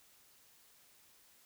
silence, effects white hiss -65 dBFS RMS until 1.45 s

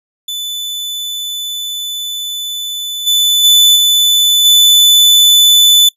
40% pulse tone with level steps, 3498 Hz, A7, 11 cents flat, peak -17 / -7 / -3 / -6 / -3 dBFS, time 0.28-5.89 s, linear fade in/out 5 ms, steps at 3.06 / 3.43 / 3.75 / 4.44 s, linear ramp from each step 20 ms, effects noise-tail reverb RT60 0.1 s tail -21 dB re dry

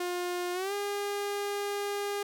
sawtooth tone with pitch glide, 355.5 to 406 Hz, F4 to G#4, +31 to -39 cents, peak -27 dBFS, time 0-2.23 s, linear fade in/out 5 ms, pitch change +230 cents, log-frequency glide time 0.53-0.73 s, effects none

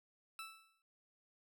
20% pulse tone with exponential decay, 1318.5 Hz, E6, in tune, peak -38 dBFS, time 0.39-0.82 s, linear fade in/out 1 ms, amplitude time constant 93 ms, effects none

